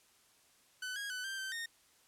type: tone with pitch steps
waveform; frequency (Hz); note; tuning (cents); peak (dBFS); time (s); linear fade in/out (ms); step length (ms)
sawtooth; 1505 / 1640 / 1501 / 1575 / 1550 / 1842; F#6 / G#6 / F#6 / G6 / G6 / A#6; +29 / -22 / +24 / +8 / -20 / -21; -35; 0.82-1.66; 5; 140
effects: white hiss -67 dBFS RMS until 2.07 s + low-pass 11000 Hz 12 dB/octave